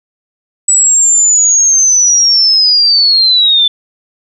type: linear sweep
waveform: sine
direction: down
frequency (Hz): 7902 to 3500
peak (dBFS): -5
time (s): 0.68-3.68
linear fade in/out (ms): 5
effects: none